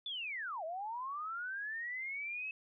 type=linear two-way sweep; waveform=sine; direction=down then up; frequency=3527 to 618 to 2602 Hz; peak=-38 dBFS; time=0.06-2.51 s; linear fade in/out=2 ms; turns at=0.64 s; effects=none